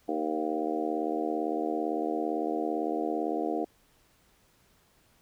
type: harmonic tone with a mistuned harmonic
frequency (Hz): 77.78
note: D#2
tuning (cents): 0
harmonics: 3 / 4 / 5 / 6 / 7 / 8 / 9 / 10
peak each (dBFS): -40 / -32 / -35 / -35 / -41 / -43 / -34 / -42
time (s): 0.08-3.65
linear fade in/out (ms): 10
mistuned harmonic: 7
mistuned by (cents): -16
effects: pink hiss -65 dBFS RMS until 5.21 s